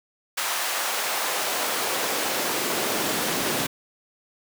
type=noise with high-pass filter sweep; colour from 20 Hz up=pink; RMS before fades=-26 dBFS; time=0.37-3.67 s; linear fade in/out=10 ms; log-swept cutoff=1000 to 200 Hz; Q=1; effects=none